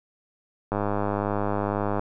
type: click train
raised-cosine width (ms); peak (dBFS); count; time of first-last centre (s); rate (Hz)
1; -12; 131; 0.72-1.995; 102
effects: none